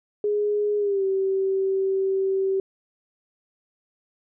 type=tone with pitch glide; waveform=sine; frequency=415.3 to 385.3 Hz; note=G#4 to G4; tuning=0 to -30 cents; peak=-20 dBFS; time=0.24-2.6 s; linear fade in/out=2 ms; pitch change=-130 cents; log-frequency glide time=0.78-1.04 s; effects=none